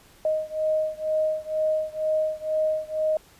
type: beating tone pair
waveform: sine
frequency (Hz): 622.3 / 624.4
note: D#5 / D#5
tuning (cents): 0 / +6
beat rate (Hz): 2.1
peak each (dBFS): -25 / -26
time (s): 0.25-3.17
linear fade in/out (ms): 2
effects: pink hiss -54 dBFS RMS until 3.39 s + resampled to 32000 Hz